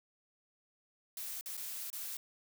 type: noise with dropouts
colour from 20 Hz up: blue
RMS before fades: -42 dBFS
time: 1.17-2.17 s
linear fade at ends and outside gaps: 2 ms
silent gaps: 1.411-1.459 / 1.569-1.575 / 1.902-1.929 s
effects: none